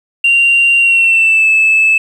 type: tone with pitch glide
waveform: sine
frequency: 2768 to 2617 Hz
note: F7 to E7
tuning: -16 to -13 cents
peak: -5 dBFS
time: 0.24-1.98 s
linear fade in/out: 5 ms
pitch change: -97 cents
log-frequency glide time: 0.79-1.48 s
effects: tanh soft clip ceiling -3 dBFS + 7-bit

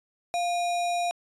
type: tone with sample-and-hold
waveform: sine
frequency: 698.5 Hz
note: F5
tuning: in tune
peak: -24 dBFS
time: 0.34-1.11 s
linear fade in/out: 0 ms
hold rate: 3150 Hz
effects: resampled to 22050 Hz

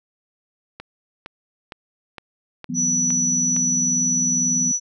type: click train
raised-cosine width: 0.3 ms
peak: -18 dBFS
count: 7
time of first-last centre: 0.8-3.565 s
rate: 2.17 Hz
type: chord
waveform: sine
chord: E suspended second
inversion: none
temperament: equal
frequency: 164.81 / 185 / 246.9 Hz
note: E3 / F#3 / B3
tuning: 0 / 0 / 0 cents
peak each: -30 / -30 / -26 dBFS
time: 2.69-4.72 s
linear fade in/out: 10 ms
type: tone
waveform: sine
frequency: 5920 Hz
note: F#8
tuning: in tune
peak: -18 dBFS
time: 2.74-4.8 s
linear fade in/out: 50 ms
effects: none

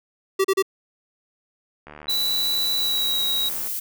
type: tone bursts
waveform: square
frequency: 385.9 Hz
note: G4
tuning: 27 cents flat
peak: -17 dBFS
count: 3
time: 0.39-0.625 s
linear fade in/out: 10 ms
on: 55 ms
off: 35 ms
type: click train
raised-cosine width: 0.5 ms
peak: -25 dBFS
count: 136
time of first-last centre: 1.87-3.672 s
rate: 74.9 Hz
type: tone with pitch glide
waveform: sine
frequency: 3949 to 3834 Hz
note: B7 to A#7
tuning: -1 to +48 cents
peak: -21 dBFS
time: 2.08-3.49 s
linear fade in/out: 5 ms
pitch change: -51 cents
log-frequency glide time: 2.76-3.24 s
type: noise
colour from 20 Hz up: violet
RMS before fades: -28 dBFS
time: 2.09-3.8 s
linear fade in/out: 10 ms
effects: none

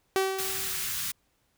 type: tone with exponential decay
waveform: sawtooth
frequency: 383.3 Hz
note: G4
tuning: 39 cents flat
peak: -18 dBFS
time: 0.16-0.99 s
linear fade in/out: 0 ms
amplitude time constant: 180 ms
type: band-stop noise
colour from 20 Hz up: white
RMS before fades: -32 dBFS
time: 0.38-1.12 s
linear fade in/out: 10 ms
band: 200 to 1200 Hz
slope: 24 dB/octave
effects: pink hiss -71 dBFS RMS until 1.57 s

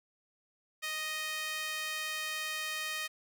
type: tone with high-pass filter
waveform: sawtooth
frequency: 622.3 Hz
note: D#5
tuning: in tune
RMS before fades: -37 dBFS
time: 0.82-3.08 s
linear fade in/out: 20 ms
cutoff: 2000 Hz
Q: 1.5
effects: none

